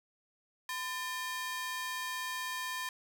sawtooth ring-modulated tone, 1400 Hz, F6, 4 cents sharp, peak -29 dBFS, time 0.69-2.89 s, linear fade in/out 2 ms, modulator 382 Hz, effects none

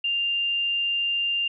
sine tone, 2794 Hz, F7, in tune, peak -22 dBFS, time 0.04-1.48 s, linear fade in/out 5 ms, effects none

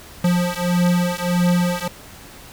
square beating tone pair, 175.9 / 177.5 Hz, F3 / F3, +13 / +28 cents, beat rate 1.6 Hz, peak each -20 dBFS, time 0.24-1.88 s, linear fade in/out 5 ms, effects pink hiss -41 dBFS RMS until 2.52 s

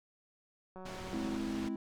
click train, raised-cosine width 1 ms, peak -35 dBFS, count 114, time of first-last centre 0.76-1.368 s, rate 186 Hz
pink low-pass noise, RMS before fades -46 dBFS, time 0.85-1.69 s, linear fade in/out 10 ms, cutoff 5700 Hz, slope 12 dB/octave
triangle chord, Ab augmented, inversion none, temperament equal with one note detuned, 211 / 261.6 / 329.6 Hz, Ab3 / C4 / E4, +28 / 0 / 0 cents, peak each -37 dBFS, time 1.13-1.76 s, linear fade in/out 2 ms
effects none

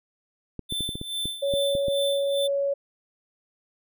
clicks, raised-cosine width 3 ms, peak -20 dBFS, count 10, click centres 0.593 / 0.724 / 0.807 / 0.891 / 0.955 / 1.014 / 1.256 / 1.538 / 1.752 / 1.883 s
square tone with tremolo, 3539 Hz, A7, 9 cents sharp, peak -27 dBFS, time 0.69-2.48 s, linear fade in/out 20 ms, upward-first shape sine, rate 2.4 Hz, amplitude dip 75%
sine tone, 559 Hz, C#5, 14 cents sharp, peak -22 dBFS, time 1.42-2.74 s, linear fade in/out 10 ms
effects none

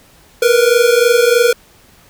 square tone pair together, 466.2 / 489.4 Hz, A#4 / B4, 0 / -16 cents, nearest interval minor second, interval 84 cents, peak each -12 dBFS, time 0.42-1.53 s, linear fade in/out 5 ms, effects pink hiss -47 dBFS RMS until 2.09 s

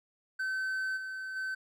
triangle tone with level steps, 1533 Hz, G6, 39 cents flat, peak -29 / -35 / -31 dBFS, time 0.39-1.55 s, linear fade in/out 10 ms, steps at 0.96 / 1.35 s, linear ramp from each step 20 ms, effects none

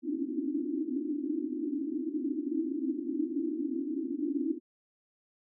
pink band-pass noise, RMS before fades -33 dBFS, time 0.02-4.6 s, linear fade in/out 50 ms, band 260 to 340 Hz, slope 96 dB/octave, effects none

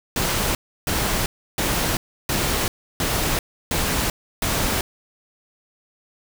pink noise bursts, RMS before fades -22 dBFS, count 7, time 0.16-4.81 s, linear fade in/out 2 ms, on 390 ms, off 320 ms, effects none

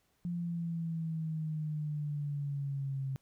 sine exponential sweep, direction down, 174.61 to 133.6 Hz, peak -33 dBFS, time 0.25-3.16 s, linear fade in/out 0 ms, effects pink hiss -74 dBFS RMS until 3.21 s

